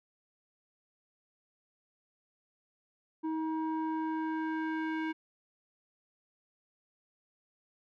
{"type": "tone with low-pass filter sweep", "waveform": "square", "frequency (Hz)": 317.6, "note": "D#4", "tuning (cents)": 36, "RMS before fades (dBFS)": -34, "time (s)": [3.23, 5.13], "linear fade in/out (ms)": 20, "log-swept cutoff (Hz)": [740, 2100], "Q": 2, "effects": []}